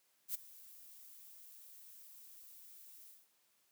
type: noise with ADSR envelope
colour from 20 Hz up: violet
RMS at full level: -37 dBFS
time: 0.28-3.28 s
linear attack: 67 ms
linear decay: 11 ms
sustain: -20 dB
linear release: 210 ms
effects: white hiss -75 dBFS RMS until 3.71 s + high-pass 150 Hz 12 dB/octave